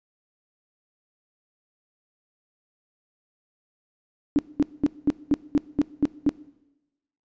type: tone bursts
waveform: sine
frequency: 290.3 Hz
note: D4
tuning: 20 cents flat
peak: -15 dBFS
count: 9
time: 4.36-6.292 s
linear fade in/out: 0 ms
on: 28 ms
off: 210 ms
effects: noise-tail reverb RT60 1.0 s tail -20 dB re dry + resampled to 16000 Hz